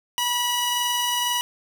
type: tone pair together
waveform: sawtooth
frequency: 970 / 2932 Hz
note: B5 / F#7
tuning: -31 / -16 cents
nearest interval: octave + perfect fifth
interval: 1915 cents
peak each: -21 dBFS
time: 0.18-1.41 s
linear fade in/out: 0 ms
effects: none